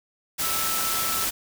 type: tone in noise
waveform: sine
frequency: 1318.5 Hz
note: E6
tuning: in tune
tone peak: -31 dBFS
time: 0.42-1.26 s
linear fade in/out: 20 ms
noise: white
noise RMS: -26 dBFS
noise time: 0.38-1.31 s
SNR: -8 dB
effects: none